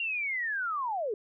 sine linear sweep, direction down, 2794 to 389.8 Hz, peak -29 dBFS, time 0-1.14 s, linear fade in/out 2 ms, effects none

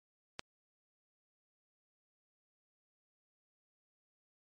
click, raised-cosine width 0.2 ms, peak -21 dBFS, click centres 0.394 s, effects MP3 48 kbps

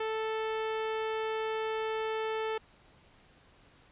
sawtooth tone, 440 Hz, A4, in tune, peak -27 dBFS, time 0-2.58 s, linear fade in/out 5 ms, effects pink hiss -61 dBFS RMS until 3.91 s + resampled to 8000 Hz

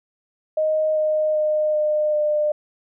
sine tone with pitch steps, 622.3 / 616.9 / 611.6 / 606.3 / 601.1 Hz, D#5 / D#5 / D#5 / D#5 / D5, 0 / -15 / -30 / -45 / +40 cents, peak -17 dBFS, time 0.57-2.52 s, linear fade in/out 5 ms, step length 390 ms, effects none

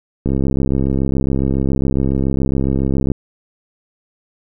click train, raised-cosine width 3 ms, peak -5 dBFS, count 193, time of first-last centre 0.26-3.117 s, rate 67.2 Hz, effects none

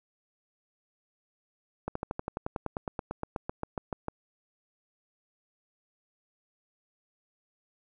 slowing click train, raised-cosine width 1 ms, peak -18 dBFS, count 21, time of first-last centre 1.88-4.084 s, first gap 74 ms, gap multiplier 1.04, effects none

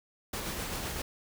pink noise with tremolo, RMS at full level -35 dBFS, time 0.33-1.02 s, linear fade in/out 5 ms, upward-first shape sine, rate 7.8 Hz, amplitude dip 30%, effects none

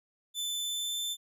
sawtooth tone with pitch glide, 3520 to 3542 Hz, A7 to A7, 0 to +11 cents, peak -29 dBFS, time 0.34-1.17 s, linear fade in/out 50 ms, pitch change +11 cents, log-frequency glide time 0.62-0.97 s, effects none

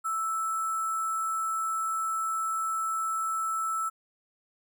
sine tone with sample-and-hold, 1318.5 Hz, E6, in tune, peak -27 dBFS, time 0.04-3.9 s, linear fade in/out 20 ms, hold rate 8820 Hz, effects none

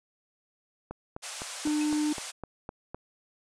click train, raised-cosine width 1 ms, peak -23 dBFS, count 9, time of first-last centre 0.91-2.946 s, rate 3.93 Hz
white band-pass noise, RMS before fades -40 dBFS, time 1.22-2.32 s, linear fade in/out 20 ms, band 520 to 9600 Hz, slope 48 dB/octave
triangle tone, 301 Hz, D4, 43 cents sharp, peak -23 dBFS, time 1.65-2.13 s, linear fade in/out 5 ms
sine tone with exponential decay, 2562 Hz, E7, 50 cents flat, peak -33 dBFS, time 1.81-1.9 s, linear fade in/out 2 ms, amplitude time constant 18 ms
effects none

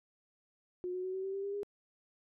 sine tone with pitch steps, 360.5 / 366.8 / 373.2 / 379.7 / 386.4 / 393.1 / 400 / 407 Hz, F#4 / F#4 / F#4 / F#4 / G4 / G4 / G4 / G#4, -45 / -15 / +15 / +45 / -25 / +5 / +35 / -35 cents, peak -35 dBFS, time 0.84-1.632 s, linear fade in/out 0 ms, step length 99 ms, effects none

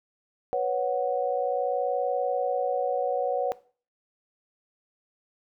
sine chord, B suspended second, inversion none, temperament equal, 493.9 / 554.4 / 740 Hz, B4 / C#5 / F#5, 0 / 0 / 0 cents, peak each -28 dBFS, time 0.53-3.52 s, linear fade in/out 0 ms, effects noise-tail reverb RT60 0.4 s tail -18 dB re dry

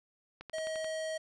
click train, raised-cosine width 0.3 ms, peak -29 dBFS, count 6, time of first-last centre 0.41-0.845 s, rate 11.5 Hz
square tone, 635 Hz, D#5, 35 cents sharp, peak -35 dBFS, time 0.53-1.18 s, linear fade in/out 10 ms
effects resampled to 22050 Hz + 10-bit

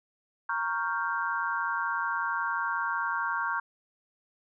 sine chord, G half-diminished seventh, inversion first, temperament equal, 932.3 / 1108.7 / 1396.9 / 1568 Hz, Bb5 / Db6 / F6 / G6, 0 / 0 / 0 / 0 cents, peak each -33 dBFS, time 0.49-3.6 s, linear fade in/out 5 ms, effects none

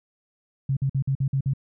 sine tone bursts, 135.7 Hz, C#3, 36 cents flat, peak -20 dBFS, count 7, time 0.69-1.536 s, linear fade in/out 5 ms, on 78 ms, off 50 ms, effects none

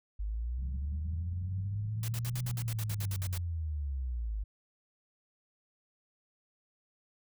sine linear two-way sweep, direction up then down, 49.63 to 124.2 to 49.63 Hz, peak -32 dBFS, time 0.19-4.44 s, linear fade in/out 10 ms, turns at 2.41 s
white low-pass noise, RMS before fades -47 dBFS, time 0.58-3.4 s, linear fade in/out 5 ms, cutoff 200 Hz, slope 96 dB/octave
white noise bursts, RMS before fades -42 dBFS, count 13, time 2.03-3.378 s, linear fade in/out 2 ms, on 52 ms, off 56 ms
effects none

